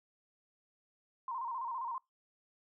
sine tone with vibrato, 987.8 Hz, B5, in tune, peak -36 dBFS, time 1.28-1.98 s, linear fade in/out 2 ms, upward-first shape square, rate 15 Hz, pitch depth 97 cents each way, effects noise-tail reverb RT60 0.2 s tail -25 dB re dry

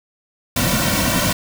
pink noise with comb filter, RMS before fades -18 dBFS, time 0.56-1.33 s, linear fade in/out 5 ms, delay 2.4 ms, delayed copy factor -1, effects none

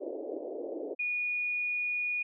pink band-pass noise, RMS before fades -38 dBFS, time 0-0.95 s, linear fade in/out 20 ms, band 310 to 620 Hz, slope 48 dB/octave
sine tone, 2453 Hz, D#7, 25 cents flat, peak -29 dBFS, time 0.99-2.23 s, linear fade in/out 10 ms
effects none

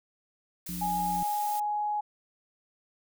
blue noise, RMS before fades -40 dBFS, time 0.66-1.6 s, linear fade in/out 5 ms
harmonic tone, 59.3 Hz, A#1, 30 cents sharp, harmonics 1 / 3 / 5, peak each -45 / -35 / -46 dBFS, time 0.69-1.23 s, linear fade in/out 0 ms
sine tone with pitch glide, 830.6 to 836.9 Hz, G#5 to G#5, 0 to +13 cents, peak -27 dBFS, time 0.81-2.01 s, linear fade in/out 10 ms, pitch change +13 cents, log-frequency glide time 1.25-1.82 s
effects none

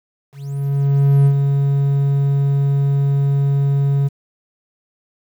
triangle tone with ADSR envelope, 139.7 Hz, C#3, 14 cents sharp, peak -6 dBFS, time 0.32-4.09 s, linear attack 940 ms, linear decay 72 ms, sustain -5 dB, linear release 21 ms, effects 8-bit

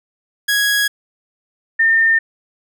sawtooth / sine tone pair in turn, 1661.2 / 1811.9 Hz, G#6 / A#6, 0 / -50 cents, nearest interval major second, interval 150 cents, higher second, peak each -10 dBFS, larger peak neither, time 0.48-0.88 / 1.79-2.19 s, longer neither, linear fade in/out 10 ms, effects none

